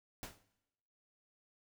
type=noise with exponential decay; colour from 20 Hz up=pink; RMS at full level=-42 dBFS; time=0.23-0.43 s; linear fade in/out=0 ms; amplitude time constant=43 ms; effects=noise-tail reverb RT60 0.9 s tail -18 dB re dry